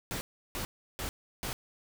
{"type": "noise bursts", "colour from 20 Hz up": "pink", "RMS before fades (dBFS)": -36, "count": 4, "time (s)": [0.11, 1.53], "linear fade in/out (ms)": 0, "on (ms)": 100, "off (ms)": 340, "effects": []}